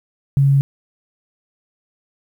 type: tone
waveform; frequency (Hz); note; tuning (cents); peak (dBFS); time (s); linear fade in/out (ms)
sine; 138.5; C#3; -1; -10; 0.37-0.61; 0
effects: 8-bit